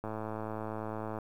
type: click train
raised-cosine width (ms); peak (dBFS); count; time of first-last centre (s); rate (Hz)
1; -24; 126; 0.04-1.187; 109
effects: 10-bit